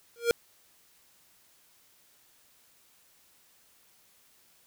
square tone with exponential growth, 469.7 Hz, A#4, 13 cents sharp, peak -18 dBFS, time 0.16-0.31 s, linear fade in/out 0 ms, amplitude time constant 32 ms, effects white hiss -63 dBFS RMS until 4.66 s

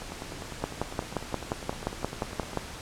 two click trains, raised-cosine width 1 ms, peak -24 / -13 dBFS, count 26 / 12, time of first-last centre 0.02-2.533 / 0.64-2.573 s, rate 9.95 / 5.69 Hz, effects pink hiss -41 dBFS RMS until 2.81 s + low-pass 9000 Hz 12 dB/octave

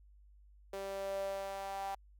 sawtooth tone with high-pass filter sweep, 195.6 Hz, G3, 4 cents flat, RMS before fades -40 dBFS, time 0.73-1.95 s, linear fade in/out 5 ms, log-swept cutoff 480 to 800 Hz, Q 7, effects added 50 Hz sine -58 dBFS peak until 2.19 s

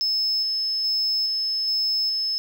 sine tone with tremolo, 5220 Hz, E8, 18 cents flat, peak -19 dBFS, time 0.01-2.38 s, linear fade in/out 0 ms, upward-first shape square, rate 1.2 Hz, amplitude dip 25%, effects tanh soft clip ceiling -16 dBFS + 8-bit

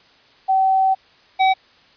sine / square tone pair in turn, 765 / 761.4 Hz, G5 / F#5, -42 / +49 cents, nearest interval unison, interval 9 cents, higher first, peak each -13 dBFS, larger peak neither, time 0.48-0.95 / 1.39-1.54 s, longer first, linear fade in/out 20 ms, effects white hiss -52 dBFS RMS until 1.96 s + resampled to 11025 Hz

